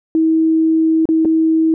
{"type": "tone with dropouts", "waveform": "sine", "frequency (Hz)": 321.2, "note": "E4", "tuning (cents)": -45, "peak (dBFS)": -10, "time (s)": [0.15, 1.74], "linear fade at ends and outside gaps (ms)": 1, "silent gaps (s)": [[1.055, 1.089], [1.249, 1.254]], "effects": []}